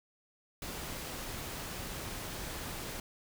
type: noise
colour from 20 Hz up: pink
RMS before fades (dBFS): -41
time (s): 0.62-3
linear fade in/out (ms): 2
effects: none

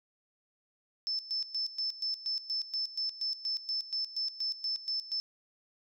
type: tone with tremolo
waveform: sine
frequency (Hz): 5274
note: E8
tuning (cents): 0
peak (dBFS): -30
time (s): 1.07-5.2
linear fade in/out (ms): 0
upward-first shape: square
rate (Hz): 4.2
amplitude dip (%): 80
effects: none

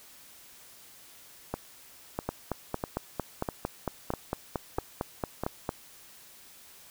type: two click trains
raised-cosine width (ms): 1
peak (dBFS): -15 / -16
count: 16 / 7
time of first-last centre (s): 2.29-5.691 / 1.54-5.436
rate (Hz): 4.41 / 1.54
effects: white hiss -53 dBFS RMS until 6.9 s

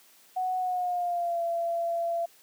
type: tone with pitch glide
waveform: sine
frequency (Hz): 740 to 678.6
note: F#5 to F5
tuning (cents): 0 to -50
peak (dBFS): -26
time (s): 0.36-2.26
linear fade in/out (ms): 10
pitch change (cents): -150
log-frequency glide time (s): 0.58-1.42
effects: white hiss -58 dBFS RMS until 2.42 s + high-pass 200 Hz 12 dB/octave

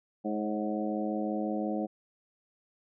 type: harmonic tone with a mistuned harmonic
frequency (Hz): 105.7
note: G#2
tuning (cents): +31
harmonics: 2 / 3 / 4 / 5 / 6 / 7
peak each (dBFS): -33 / -34 / -41 / -37 / -41 / -39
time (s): 0.24-1.87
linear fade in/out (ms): 20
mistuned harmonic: 5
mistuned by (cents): +36
effects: none

